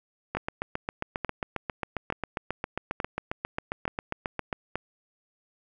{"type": "two click trains", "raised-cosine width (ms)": 0.5, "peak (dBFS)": [-14, -14], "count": [6, 32], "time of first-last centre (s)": [[0.37, 4.756], [0.35, 4.528]], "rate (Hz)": [1.14, 7.42], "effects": []}